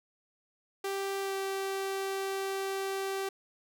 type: tone with pitch glide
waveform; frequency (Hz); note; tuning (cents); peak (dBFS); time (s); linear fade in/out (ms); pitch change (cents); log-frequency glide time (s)
sawtooth; 392 to 388.4; G4 to G4; 0 to -16; -28; 0.84-3.29; 5; -16; 1.21-1.34
effects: none